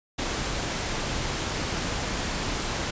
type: noise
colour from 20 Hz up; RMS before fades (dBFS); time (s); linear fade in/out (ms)
pink; -29; 0.18-2.91; 10
effects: resampled to 16000 Hz